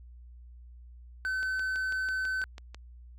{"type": "tone", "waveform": "triangle", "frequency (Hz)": 1524, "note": "G6", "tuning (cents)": -49, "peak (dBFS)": -27, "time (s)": [1.25, 2.44], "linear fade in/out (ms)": 0}
{"type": "click train", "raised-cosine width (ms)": 0.2, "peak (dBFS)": -27, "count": 9, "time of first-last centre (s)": [1.43, 2.746], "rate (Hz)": 6.08}
{"effects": ["added 60 Hz sine -47 dBFS peak until 3.18 s"]}